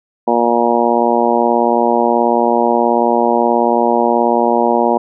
harmonic tone, 118.5 Hz, A#2, 29 cents sharp, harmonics 2 / 3 / 4 / 5 / 6 / 7 / 8, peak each -18 / -18 / -18 / -18 / -18 / -18 / -18 dBFS, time 0.27-4.98 s, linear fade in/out 10 ms, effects none

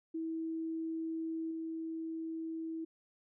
sine tone with level steps, 324.4 Hz, E4, 28 cents flat, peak -35 / -37 dBFS, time 0.14-2.85 s, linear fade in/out 10 ms, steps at 1.51 s, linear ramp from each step 2 ms, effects none

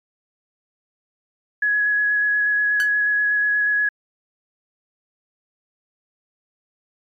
sine tone with vibrato, 1680 Hz, G#6, 19 cents sharp, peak -16 dBFS, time 1.62-3.89 s, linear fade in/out 5 ms, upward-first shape square, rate 8.3 Hz, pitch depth 10 cents each way
sawtooth tone with exponential decay, 1509 Hz, F#6, 34 cents sharp, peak -18 dBFS, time 2.8-2.91 s, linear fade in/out 0 ms, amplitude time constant 22 ms
effects MP3 64 kbps

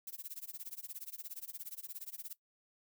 violet noise with tremolo, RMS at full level -43 dBFS, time 0.07-2.33 s, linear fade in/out 2 ms, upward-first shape sine, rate 17 Hz, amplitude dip 100%, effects noise-tail reverb RT60 0.1 s tail -18 dB re dry

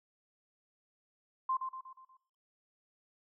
sine tone with echo, 1046.5 Hz, C6, in tune, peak -29 dBFS, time 1.49-1.57 s, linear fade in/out 5 ms, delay 120 ms, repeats 5, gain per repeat -6 dB, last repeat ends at 2.17 s, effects noise-tail reverb RT60 0.7 s tail -21 dB re dry

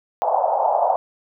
pink band-pass noise, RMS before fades -19 dBFS, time 0.22-0.96 s, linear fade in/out 0 ms, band 610 to 880 Hz, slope 48 dB/octave, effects none

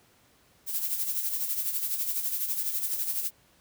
violet noise with tremolo, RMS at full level -28 dBFS, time 0.66-3.31 s, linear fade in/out 50 ms, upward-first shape sine, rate 12 Hz, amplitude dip 55%, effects pink hiss -62 dBFS RMS until 3.6 s + high-pass 60 Hz 12 dB/octave

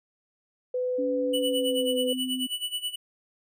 sine tone, 502 Hz, B4, 28 cents sharp, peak -25 dBFS, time 0.74-2.13 s, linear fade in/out 5 ms
sine tone with pitch glide, 281.4 to 256.6 Hz, C#4 to C4, +26 to -34 cents, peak -29 dBFS, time 0.98-2.47 s, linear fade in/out 10 ms, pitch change -160 cents, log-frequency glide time 1.4-2 s
square tone with tremolo, 2960 Hz, F#7, in tune, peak -27 dBFS, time 1.33-2.96 s, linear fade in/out 10 ms, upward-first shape sine, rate 9.3 Hz, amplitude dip 85%
effects none

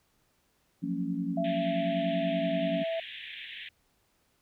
sine chord, Gb major seventh, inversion third, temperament equal with one note detuned, 174.61 / 185 / 227.6 / 277.2 Hz, F3 / Gb3 / Bb3 / Db4, 0 / 0 / -41 / 0 cents, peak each -34 / -36 / -37 / -33 dBFS, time 0.82-2.84 s, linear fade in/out 20 ms
sine tone with pitch glide, 670 to 659.6 Hz, E5 to E5, +28 to +1 cents, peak -29 dBFS, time 1.37-3 s, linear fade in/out 5 ms, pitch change -27 cents, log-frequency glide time 1.93-2.57 s
white band-pass noise, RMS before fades -43 dBFS, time 1.44-3.69 s, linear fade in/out 5 ms, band 1700 to 3600 Hz, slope 96 dB/octave
effects pink hiss -71 dBFS RMS until 4.41 s

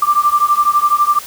sine beating tone pair, 1176 / 1188 Hz, D6 / D6, +2 / +20 cents, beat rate 12 Hz, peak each -13 dBFS, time 0.02-1.19 s, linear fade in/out 5 ms, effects white hiss -32 dBFS RMS until 1.26 s

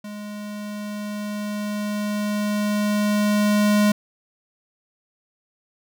square tone with level ramp, 208.1 Hz, G#3, 4 cents sharp, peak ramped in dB -33 to -15 dBFS, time 0.04-3.92 s, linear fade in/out 5 ms, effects none

